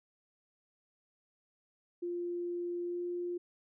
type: tone with pitch glide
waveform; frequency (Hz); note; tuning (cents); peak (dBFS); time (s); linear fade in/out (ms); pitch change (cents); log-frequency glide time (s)
sine; 349.2 to 351.6; F4 to F4; 0 to +12; -34; 2.02-3.38; 10; +12; 2.82-3.02
effects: none